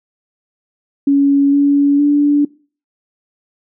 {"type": "tone with pitch steps", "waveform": "sine", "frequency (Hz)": [280.2, 283.9, 290.1], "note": ["C#4", "C#4", "D4"], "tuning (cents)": [19, 41, -21], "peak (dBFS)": -8, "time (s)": [1.07, 2.45], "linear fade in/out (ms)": 5, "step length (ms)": 460, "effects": ["noise-tail reverb RT60 0.4 s tail -23 dB re dry"]}